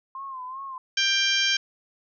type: tone with vibrato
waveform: sine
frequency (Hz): 1050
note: C6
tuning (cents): +6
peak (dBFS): -33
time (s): 0.15-0.78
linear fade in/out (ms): 2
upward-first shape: sine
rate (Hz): 2.6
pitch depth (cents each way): 76
type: harmonic tone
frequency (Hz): 790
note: G5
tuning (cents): +13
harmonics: 2 / 3 / 4 / 5 / 6 / 7 / 8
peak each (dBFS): -27 / -28 / -24 / -33 / -31 / -29 / -33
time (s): 0.97-1.57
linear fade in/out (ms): 5
effects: none